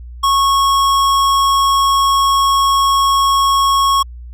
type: tone with hard clipping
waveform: sine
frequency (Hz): 1100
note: C#6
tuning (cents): -14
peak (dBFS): -12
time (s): 0.23-4.03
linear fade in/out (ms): 10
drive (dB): 16
effects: added 60 Hz sine -29 dBFS peak until 4.33 s